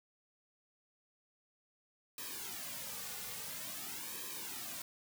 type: noise with flanger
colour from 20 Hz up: white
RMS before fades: -44 dBFS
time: 2.18-4.82 s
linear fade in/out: 2 ms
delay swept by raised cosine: 1.4 to 3.1 ms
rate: 0.49 Hz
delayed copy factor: -0.85
effects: none